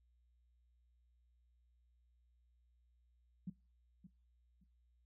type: tone with echo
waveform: sine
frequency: 182.4 Hz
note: F#3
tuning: 24 cents flat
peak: -40 dBFS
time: 3.47-3.5 s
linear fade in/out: 5 ms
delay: 570 ms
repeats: 2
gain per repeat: -13 dB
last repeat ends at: 4.64 s
effects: noise-tail reverb RT60 0.3 s tail -21 dB re dry + added 60 Hz sine -70 dBFS peak until 5.05 s